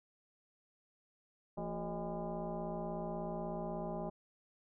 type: tone with frequency modulation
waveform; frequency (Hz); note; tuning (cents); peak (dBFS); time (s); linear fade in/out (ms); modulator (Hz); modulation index
sine; 225.2; A3; +40; -37; 1.57-4.1; 10; 197; 3.3
effects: none